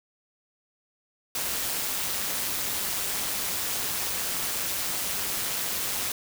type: noise with amplitude modulation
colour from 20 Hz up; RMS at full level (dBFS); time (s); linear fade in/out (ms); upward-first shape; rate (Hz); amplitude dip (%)
white; -27; 1.35-6.12; 2; sine; 199; 55
effects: none